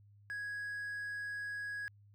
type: tone with hard clipping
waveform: triangle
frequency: 1661.2 Hz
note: G#6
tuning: in tune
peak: -39 dBFS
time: 0.3-1.88 s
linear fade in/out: 0 ms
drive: 5 dB
effects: added 102 Hz sine -59 dBFS peak until 2.14 s